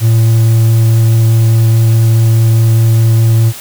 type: tone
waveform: triangle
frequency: 113.1 Hz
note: A2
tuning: 48 cents sharp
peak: -3 dBFS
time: 0-3.53 s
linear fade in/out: 50 ms
effects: white hiss -28 dBFS RMS until 3.6 s